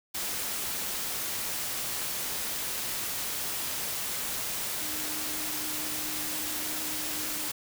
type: tone in noise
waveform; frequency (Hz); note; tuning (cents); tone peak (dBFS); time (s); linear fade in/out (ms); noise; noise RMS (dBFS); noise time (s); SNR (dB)
sine; 305.8; D#4; -30; -43; 4.81-7.49; 10; white; -33; 0.14-7.52; -13
effects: none